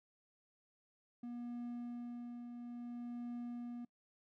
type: tone with tremolo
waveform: triangle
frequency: 240.2 Hz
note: B3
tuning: 48 cents flat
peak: -39 dBFS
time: 1.23-3.85 s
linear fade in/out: 5 ms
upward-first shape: triangle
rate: 0.59 Hz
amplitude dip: 45%
effects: noise-tail reverb RT60 0.1 s tail -25 dB re dry